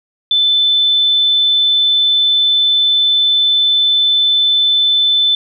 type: tone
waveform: sine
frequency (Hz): 3520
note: A7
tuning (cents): 0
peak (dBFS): -9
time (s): 0.31-5.35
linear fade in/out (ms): 2
effects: none